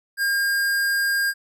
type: tone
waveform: square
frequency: 1612 Hz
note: G6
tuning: 48 cents sharp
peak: -20 dBFS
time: 0.17-1.34 s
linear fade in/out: 50 ms
effects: none